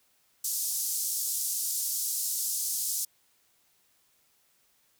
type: band-pass noise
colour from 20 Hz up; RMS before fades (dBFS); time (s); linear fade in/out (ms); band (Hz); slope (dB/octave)
white; -31; 0.44-3.05; 5; 5300 to 14000; 24
effects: white hiss -68 dBFS RMS until 4.99 s